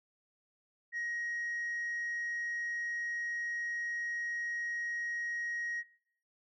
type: tone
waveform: sine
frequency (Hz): 1887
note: A#6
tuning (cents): +21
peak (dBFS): -32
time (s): 0.92-5.84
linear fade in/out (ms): 50
effects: noise-tail reverb RT60 0.6 s tail -21 dB re dry + tanh soft clip ceiling -32 dBFS